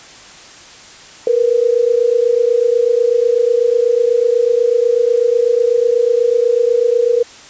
sine tone pair together, 462.9 / 491 Hz, A#4 / B4, -12 / -10 cents, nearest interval minor second, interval 102 cents, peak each -13 dBFS, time 1.27-7.23 s, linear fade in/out 2 ms, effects white hiss -38 dBFS RMS until 7.49 s + resampled to 16000 Hz

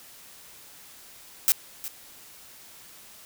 blue noise with echo, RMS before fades -19 dBFS, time 1.48-1.52 s, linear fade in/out 0 ms, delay 360 ms, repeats 1, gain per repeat -15 dB, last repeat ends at 1.88 s, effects white hiss -49 dBFS RMS until 3.25 s

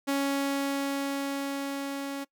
sawtooth tone with level ramp, 277.7 Hz, C#4, 3 cents sharp, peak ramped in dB -21 to -29 dBFS, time 0.07-2.25 s, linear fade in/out 20 ms, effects noise-tail reverb RT60 0.1 s tail -22 dB re dry

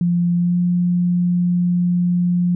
sine tone with pitch glide, 173.9 to 176.63 Hz, F3 to F3, -7 to +20 cents, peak -14 dBFS, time 0.01-2.55 s, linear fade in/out 2 ms, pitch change +27 cents, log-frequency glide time 0.36-0.57 s, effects none

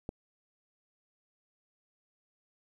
click, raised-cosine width 2 ms, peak -23 dBFS, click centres 0.091 s, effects 10-bit

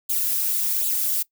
violet noise with flanger, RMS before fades -23 dBFS, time 0.09-1.23 s, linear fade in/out 10 ms, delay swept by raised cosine 0.26 to 3.76 ms, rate 1.3 Hz, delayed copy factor +0.8, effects noise-tail reverb RT60 0.1 s tail -21 dB re dry

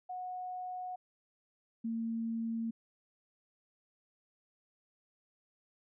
sine tone pair in turn, 732 / 227.7 Hz, F#5 / A#3, -19 / -40 cents, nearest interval octave + minor sixth, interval 2021 cents, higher first, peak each -38 / -33 dBFS, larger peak second, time 0.09-0.96 / 1.84-2.71 s, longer neither, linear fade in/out 10 ms, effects none

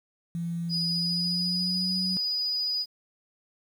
sine tone with pitch glide, 169.6 to 186.02 Hz, E3 to F#3, +50 to +10 cents, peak -28 dBFS, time 0.35-2.17 s, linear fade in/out 0 ms, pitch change +160 cents, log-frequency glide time 0.81-1.93 s
sine tone, 4943 Hz, D#8, 12 cents flat, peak -25 dBFS, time 0.69-2.86 s, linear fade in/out 50 ms
effects tanh soft clip ceiling -20 dBFS + 9-bit

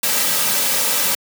white noise with comb filter, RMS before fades -18 dBFS, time 0.03-1.15 s, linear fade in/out 5 ms, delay 2.8 ms, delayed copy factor -0.65, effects high-pass 200 Hz 12 dB/octave

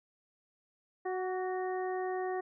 harmonic tone with a mistuned harmonic, 370 Hz, F#4, in tune, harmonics 1 / 2 / 3 / 4 / 5, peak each -34 / -37 / -46 / -53 / -45 dBFS, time 1.05-2.41 s, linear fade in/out 10 ms, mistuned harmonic 3, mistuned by +31 cents, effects none

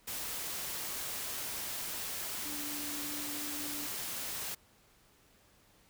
sine tone in noise, 293.7 Hz, D4, in tune, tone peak -44 dBFS, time 2.45-3.87 s, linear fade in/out 10 ms, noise white, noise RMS -39 dBFS, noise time 0.07-4.55 s, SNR -8 dB, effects pink hiss -65 dBFS RMS until 5.89 s

